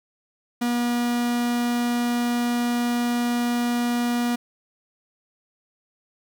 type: tone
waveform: 45% pulse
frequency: 240.4 Hz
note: B3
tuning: 46 cents flat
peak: -21 dBFS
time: 0.61-4.36 s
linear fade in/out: 10 ms
effects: 9-bit